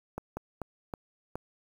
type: slowing click train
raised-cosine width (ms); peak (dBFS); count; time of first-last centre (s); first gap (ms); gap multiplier
1; -21; 5; 0.18-1.356; 190; 1.3
effects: 8-bit